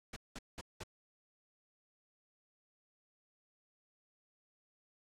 pink noise bursts, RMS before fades -45 dBFS, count 4, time 0.13-0.836 s, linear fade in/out 5 ms, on 34 ms, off 190 ms, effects low-pass 8000 Hz 12 dB/octave

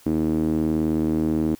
sawtooth tone with band-pass filter, 78.7 Hz, D#2, 20 cents sharp, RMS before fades -22 dBFS, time 0.06-1.55 s, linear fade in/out 0 ms, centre 290 Hz, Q 4.2, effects white hiss -52 dBFS RMS until 1.59 s

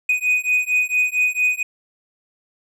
triangle beating tone pair, 2489 / 2493.4 Hz, D#7 / D#7, 0 / +3 cents, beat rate 4.4 Hz, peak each -18 dBFS, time 0.09-1.63 s, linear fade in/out 5 ms, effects none

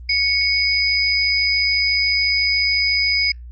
sine tone pair together, 2217 / 4977 Hz, C#7 / D#8, 0 / 0 cents, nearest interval octave + major second, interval 1400 cents, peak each -18 dBFS, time 0.09-3.32 s, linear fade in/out 5 ms, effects added 60 Hz sine -33 dBFS peak until 3.51 s + Opus 32 kbps

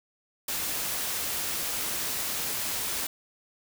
white noise, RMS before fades -31 dBFS, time 0.48-3.07 s, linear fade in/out 5 ms, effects none

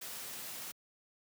white noise, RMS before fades -44 dBFS, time 0.01-0.72 s, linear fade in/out 10 ms, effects high-pass 100 Hz 12 dB/octave

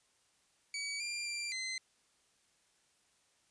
20% pulse tone with pitch steps, 2275 / 2385 / 2367 / 2057 Hz, C#7 / D7 / D7 / C7, +44 / +26 / +13 / -30 cents, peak -32 dBFS, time 0.74-1.78 s, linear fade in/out 2 ms, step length 260 ms, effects white hiss -72 dBFS RMS until 3.5 s + resampled to 22050 Hz

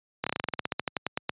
slowing click train, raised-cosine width 0.3 ms, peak -11 dBFS, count 18, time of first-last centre 0.24-1.294 s, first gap 26 ms, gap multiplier 1.1, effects high-pass 100 Hz 12 dB/octave + resampled to 8000 Hz

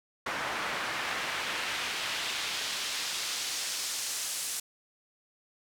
pink noise with band-pass filter sweep, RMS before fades -34 dBFS, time 0.26-4.6 s, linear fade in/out 5 ms, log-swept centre 1300 to 8300 Hz, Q 0.94, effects none

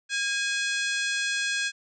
harmonic tone with a mistuned harmonic, 840 Hz, G#5, 19 cents sharp, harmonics 2 / 3 / 4 / 5 / 6 / 7 / 8 / 9 / 10, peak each -28 / -32 / -34 / -36 / -38 / -39 / -40 / -41 / -42 dBFS, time 0.09-1.72 s, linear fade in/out 50 ms, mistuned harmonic 2, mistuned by -58 cents, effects none

